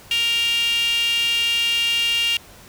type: tone with high-pass filter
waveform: sawtooth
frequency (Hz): 466.2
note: A#4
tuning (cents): 0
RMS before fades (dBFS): -20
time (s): 0.11-2.37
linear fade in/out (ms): 2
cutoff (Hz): 2800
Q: 8.5
effects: pink hiss -45 dBFS RMS until 2.68 s